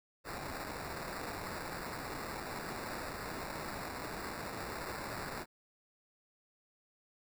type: noise with sample-and-hold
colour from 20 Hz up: white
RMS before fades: -42 dBFS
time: 0.24-5.46 s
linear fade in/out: 50 ms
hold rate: 3150 Hz
effects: none